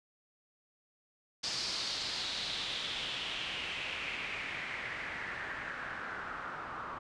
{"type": "noise with low-pass filter sweep", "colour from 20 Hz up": "white", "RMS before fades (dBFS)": -39, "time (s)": [1.43, 6.99], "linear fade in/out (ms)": 10, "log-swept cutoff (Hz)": [5000, 1200], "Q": 3.5, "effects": ["resampled to 22050 Hz"]}